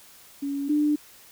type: tone pair in turn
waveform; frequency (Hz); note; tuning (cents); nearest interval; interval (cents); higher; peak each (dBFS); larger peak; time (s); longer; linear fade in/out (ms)
sine; 280.8 / 297.5; C#4 / D4; +22 / +22; minor second; 100; second; -26 / -19; second; 0.42-0.69 / 0.69-0.96; neither; 10
effects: white hiss -51 dBFS RMS until 1.31 s